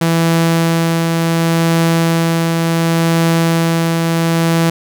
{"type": "tone with tremolo", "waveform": "sawtooth", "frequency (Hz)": 165.7, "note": "E3", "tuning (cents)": 9, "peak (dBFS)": -6, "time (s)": [0.01, 4.7], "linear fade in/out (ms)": 5, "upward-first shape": "triangle", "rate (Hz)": 0.69, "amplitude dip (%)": 30, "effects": []}